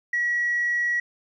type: tone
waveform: sine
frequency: 1922 Hz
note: B6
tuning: 48 cents flat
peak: -20 dBFS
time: 0.13-1 s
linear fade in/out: 5 ms
effects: tanh soft clip ceiling -17 dBFS + 10-bit